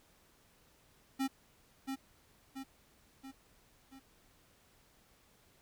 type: tone with echo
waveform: square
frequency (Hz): 268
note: C4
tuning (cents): +42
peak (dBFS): -32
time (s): 1.19-1.28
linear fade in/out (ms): 20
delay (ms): 680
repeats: 4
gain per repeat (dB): -5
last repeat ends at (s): 4
effects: pink hiss -67 dBFS RMS until 5.61 s